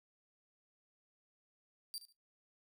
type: tone with echo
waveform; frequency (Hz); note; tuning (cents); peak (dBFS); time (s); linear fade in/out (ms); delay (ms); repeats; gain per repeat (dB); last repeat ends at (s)
sawtooth; 4695; D8; -1; -38; 1.94-1.98; 0; 72; 2; -13; 2.124
effects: noise-tail reverb RT60 0.2 s tail -17 dB re dry